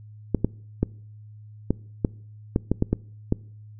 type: clicks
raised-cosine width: 3 ms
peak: -7 dBFS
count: 10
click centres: 0.347 / 0.446 / 0.83 / 1.706 / 2.048 / 2.561 / 2.716 / 2.824 / 2.93 / 3.324 s
effects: noise-tail reverb RT60 0.6 s tail -24 dB re dry + added 106 Hz sine -42 dBFS peak until 3.79 s